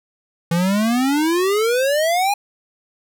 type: exponential sweep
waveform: square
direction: up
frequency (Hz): 164.81 to 831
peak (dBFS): -16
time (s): 0.51-2.34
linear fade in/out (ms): 5
effects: none